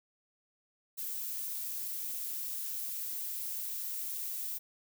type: noise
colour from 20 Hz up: violet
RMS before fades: -38 dBFS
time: 0.97-4.59 s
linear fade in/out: 20 ms
effects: none